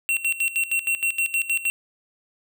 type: tone with tremolo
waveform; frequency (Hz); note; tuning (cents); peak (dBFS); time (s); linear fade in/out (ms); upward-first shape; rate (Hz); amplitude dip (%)
square; 2727; F7; -42; -20; 0.09-1.7; 0; square; 6.4; 80
effects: none